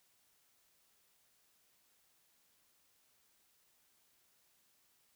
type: silence
effects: white hiss -73 dBFS RMS until 5.15 s